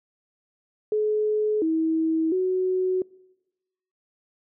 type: tone with pitch steps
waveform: sine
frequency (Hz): 426.2 / 321.5 / 371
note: G#4 / E4 / F#4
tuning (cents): +45 / -43 / +5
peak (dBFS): -20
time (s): 0.92-3.02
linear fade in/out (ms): 2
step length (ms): 700
effects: noise-tail reverb RT60 1.0 s tail -24 dB re dry